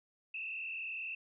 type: tone with frequency modulation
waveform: sine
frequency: 2637 Hz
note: E7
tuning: in tune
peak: -38 dBFS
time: 0.34-1.15 s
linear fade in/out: 5 ms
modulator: 41.3 Hz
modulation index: 2.4
effects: none